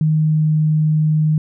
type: tone with pitch glide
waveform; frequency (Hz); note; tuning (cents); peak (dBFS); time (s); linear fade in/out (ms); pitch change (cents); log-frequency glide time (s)
sine; 155.56 to 154.57; D#3 to D#3; 0 to -11; -12; 0.01-1.38; 2; -11; 0.15-0.53
effects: none